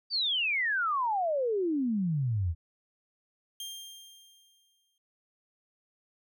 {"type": "exponential sweep", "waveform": "sine", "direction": "down", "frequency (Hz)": [4741, 77.78], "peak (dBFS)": -26, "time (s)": [0.1, 2.55], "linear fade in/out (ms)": 50}
{"type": "tone with exponential decay", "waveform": "sawtooth", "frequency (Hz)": 3194, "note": "G7", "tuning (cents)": 32, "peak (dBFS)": -33, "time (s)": [3.6, 4.98], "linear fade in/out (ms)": 2, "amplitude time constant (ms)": 300}
{"effects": []}